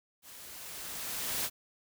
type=noise with level ramp; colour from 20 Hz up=white; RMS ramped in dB=-51 to -32 dBFS; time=0.22-1.5 s; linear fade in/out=50 ms; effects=none